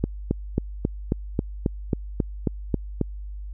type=click train; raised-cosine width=3 ms; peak=-8 dBFS; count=12; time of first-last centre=0.04-3.013 s; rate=3.7 Hz; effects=added 50 Hz sine -32 dBFS peak until 3.53 s